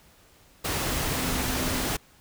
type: tone in noise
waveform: sine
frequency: 255.4 Hz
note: C4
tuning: 42 cents flat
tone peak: -34 dBFS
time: 1.15-1.88 s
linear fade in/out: 10 ms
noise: pink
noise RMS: -28 dBFS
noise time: 0.64-1.97 s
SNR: -9 dB
effects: pink hiss -57 dBFS RMS until 2.2 s